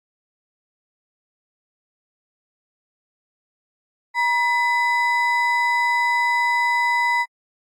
triangle ring-modulated tone, 1480 Hz, F#6, in tune, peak -12 dBFS, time 4.14-7.26 s, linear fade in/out 50 ms, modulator 525 Hz, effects AAC 64 kbps

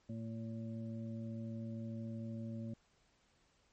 harmonic tone, 113.1 Hz, A2, 48 cents sharp, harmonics 1 / 2 / 3 / 5, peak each -44 / -43 / -56 / -54 dBFS, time 0.09-2.74 s, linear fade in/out 5 ms, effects pink hiss -73 dBFS RMS until 3.72 s + MP3 32 kbps

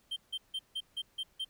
triangle tone bursts, 3142 Hz, G7, 3 cents sharp, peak -32 dBFS, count 7, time 0.11-1.448 s, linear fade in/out 10 ms, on 54 ms, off 160 ms, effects pink hiss -69 dBFS RMS until 1.49 s

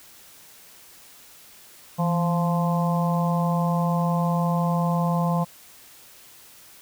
harmonic tone with a mistuned harmonic, 173.6 Hz, F3, 10 cents flat, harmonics 1 / 3 / 4 / 5 / 6, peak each -21 / -31 / -30 / -31 / -30 dBFS, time 1.98-5.45 s, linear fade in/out 20 ms, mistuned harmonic 1, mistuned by -63 cents, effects white hiss -49 dBFS RMS until 6.81 s

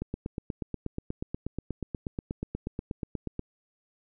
click train, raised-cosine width 3 ms, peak -19 dBFS, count 29, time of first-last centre 0.02-3.393 s, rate 8.3 Hz, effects none

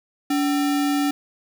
sine tone with sample-and-hold, 286.4 Hz, D4, 43 cents flat, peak -18 dBFS, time 0.3-1.11 s, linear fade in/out 5 ms, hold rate 1050 Hz, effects none

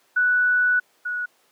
sine tone pair in turn, 1480 / 1463 Hz, F#6 / F#6, 0 / -20 cents, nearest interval unison, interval 20 cents, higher first, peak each -16 / -24 dBFS, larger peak first, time 0.16-0.8 / 1.05-1.26 s, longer first, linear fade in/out 10 ms, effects pink hiss -61 dBFS RMS until 1.51 s + high-pass 400 Hz 12 dB/octave

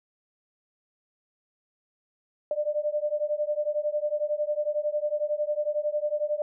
sine beating tone pair, 592 / 603 Hz, D5 / D5, +14 / +46 cents, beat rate 11 Hz, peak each -28 dBFS, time 2.51-6.42 s, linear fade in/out 2 ms, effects none

